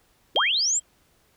sine linear sweep, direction up, 244.8 to 7902 Hz, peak -20 dBFS, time 0.35-0.8 s, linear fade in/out 20 ms
sine tone with exponential decay, 3200 Hz, G7, 35 cents sharp, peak -18 dBFS, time 0.36-0.82 s, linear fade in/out 0 ms, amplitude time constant 98 ms
effects pink hiss -63 dBFS RMS until 1.36 s

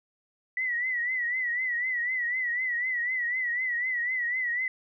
sine tone with vibrato, 1967 Hz, B6, 7 cents flat, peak -26 dBFS, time 0.57-4.68 s, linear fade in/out 2 ms, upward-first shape triangle, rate 4 Hz, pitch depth 98 cents each way, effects none

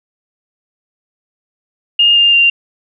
sine tone with pitch steps, 2832 / 2806 / 2780 Hz, F7 / F7 / F7, +23 / +8 / -9 cents, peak -6 dBFS, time 1.99-2.5 s, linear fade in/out 5 ms, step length 170 ms, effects none

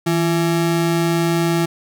square ring-modulated tone, 251.4 Hz, B3, 31 cents sharp, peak -13 dBFS, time 0.06-1.66 s, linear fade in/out 10 ms, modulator 88.6 Hz, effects none

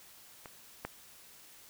clicks, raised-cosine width 0.5 ms, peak -30 / -21 dBFS, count 2, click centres 0.458 / 0.85 s, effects white hiss -56 dBFS RMS until 1.69 s

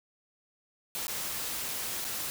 white noise with dropouts, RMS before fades -35 dBFS, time 0.95-2.3 s, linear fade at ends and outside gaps 0 ms, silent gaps 1.069-1.081 / 2.044-2.049 s, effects none

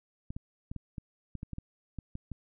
clicks, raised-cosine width 5 ms, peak -26 dBFS, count 12, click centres 0.305 / 0.365 / 0.715 / 0.763 / 0.982 / 1.353 / 1.431 / 1.533 / 1.584 / 1.987 / 2.154 / 2.317 s, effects none

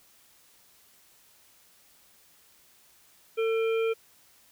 harmonic tone with a mistuned harmonic, 450.1 Hz, A4, 39 cents sharp, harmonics 1 / 3 / 5 / 7, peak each -24 / -38 / -37 / -45 dBFS, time 3.37-3.94 s, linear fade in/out 20 ms, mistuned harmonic 5, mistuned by +110 cents, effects white hiss -60 dBFS RMS until 4.51 s

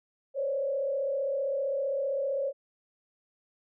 sine tone with frequency modulation, 550 Hz, C#5, 14 cents flat, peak -27 dBFS, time 0.34-2.53 s, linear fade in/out 50 ms, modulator 35.4 Hz, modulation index 0.85, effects none

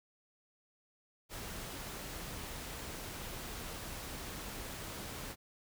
pink noise, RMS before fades -44 dBFS, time 1.29-5.36 s, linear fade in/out 50 ms, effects none

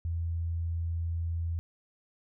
sine tone, 83.7 Hz, E2, 27 cents sharp, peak -29 dBFS, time 0.05-1.59 s, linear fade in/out 0 ms, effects none

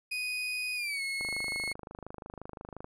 35% pulse tone with pitch glide, 2489 to 2179 Hz, D#7 to C#7, 0 to -30 cents, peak -30 dBFS, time 0.11-1.73 s, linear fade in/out 10 ms, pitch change -230 cents, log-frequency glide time 0.75-1.02 s
click train, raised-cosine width 1 ms, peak -28 dBFS, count 43, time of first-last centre 1.21-2.844 s, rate 25.7 Hz
effects low-pass 12000 Hz 12 dB/octave

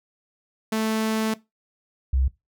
sawtooth / sine tone pair in turn, 219.8 / 65.65 Hz, A3 / C2, -2 / +6 cents, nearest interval octave + major sixth, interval 2092 cents, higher first, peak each -18 / -18 dBFS, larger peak neither, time 0.72-1.34 / 2.13-2.28 s, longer first, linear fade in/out 5 ms, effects noise-tail reverb RT60 0.2 s tail -19 dB re dry

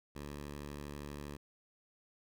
10% pulse tone, 72.5 Hz, D2, 22 cents flat, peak -35 dBFS, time 0.15-1.37 s, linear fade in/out 10 ms, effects none

